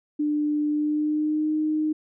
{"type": "tone with pitch glide", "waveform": "sine", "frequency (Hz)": [298, 308.2], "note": ["D4", "D#4"], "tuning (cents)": [25, -16], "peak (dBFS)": -21, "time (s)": [0.19, 1.93], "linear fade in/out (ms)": 10, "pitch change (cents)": 59, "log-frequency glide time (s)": [0.69, 1.54], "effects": []}